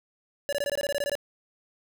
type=tone bursts; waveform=square; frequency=572 Hz; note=D5; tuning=46 cents flat; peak=-26 dBFS; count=12; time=0.49-1.153 s; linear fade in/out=0 ms; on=36 ms; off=21 ms; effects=none